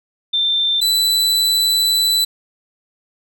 sine / 40% pulse tone pair in turn, 3573 / 3984 Hz, A7 / B7, +26 / +14 cents, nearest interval major second, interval 188 cents, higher second, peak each -14 / -12 dBFS, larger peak second, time 0.33-0.81 / 0.81-2.25 s, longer second, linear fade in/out 10 ms, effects none

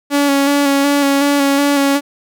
sawtooth tone with vibrato, 281.7 Hz, C#4, 28 cents sharp, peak -7 dBFS, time 0.1-2.01 s, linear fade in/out 50 ms, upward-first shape square, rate 2.7 Hz, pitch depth 22 cents each way, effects none

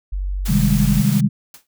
sine tone, 47.29 Hz, F#1, 39 cents sharp, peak -20 dBFS, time 0.12-1.01 s, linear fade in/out 10 ms
white noise, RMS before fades -30 dBFS, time 0.45-1.21 s, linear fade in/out 10 ms
sine chord, Ab major seventh, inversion first, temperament equal, 130.81 / 155.56 / 196 / 207.7 Hz, C3 / Eb3 / G3 / Ab3, 0 / 0 / 0 / 0 cents, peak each -19 dBFS, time 0.48-1.29 s, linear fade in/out 20 ms
white noise with exponential decay, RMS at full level -36 dBFS, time 1.54-1.67 s, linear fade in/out 2 ms, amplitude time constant 27 ms
effects none

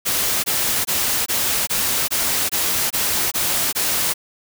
white noise bursts, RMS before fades -20 dBFS, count 10, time 0.05-4.139 s, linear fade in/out 20 ms, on 390 ms, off 21 ms, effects none

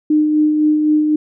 sine tone with tremolo, 304.2 Hz, D#4, 39 cents flat, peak -9 dBFS, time 0.1-1.16 s, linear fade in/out 5 ms, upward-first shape sine, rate 3.9 Hz, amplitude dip 35%, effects none

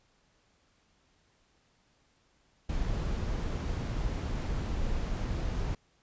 brown noise, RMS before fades -32 dBFS, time 2.69-5.75 s, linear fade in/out 5 ms, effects pink hiss -69 dBFS RMS until 6.02 s + resampled to 16000 Hz

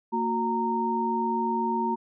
sine tone cluster, 230 / 364.1 / 924 Hz, A#3 / F#4 / A#5, -23 / -28 / -16 cents, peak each -29 / -31 / -26 dBFS, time 0.12-1.96 s, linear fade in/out 20 ms, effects none

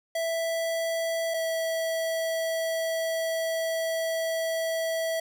square tone pair in turn, 659.3 / 653.2 Hz, E5 / E5, 0 / -16 cents, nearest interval unison, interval 16 cents, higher first, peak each -27 dBFS, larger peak neither, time 0.15-1.34 / 1.34-5.2 s, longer second, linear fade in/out 5 ms, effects none

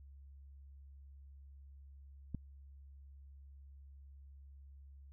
click, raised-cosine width 5 ms, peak -27 dBFS, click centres 2.347 s, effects added 69 Hz sine -53 dBFS peak until 5.12 s

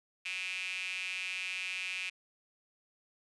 sawtooth tone with high-pass filter, 185 Hz, F#3, in tune, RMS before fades -38 dBFS, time 0.25-2.1 s, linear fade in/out 10 ms, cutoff 2500 Hz, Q 8.5, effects resampled to 22050 Hz

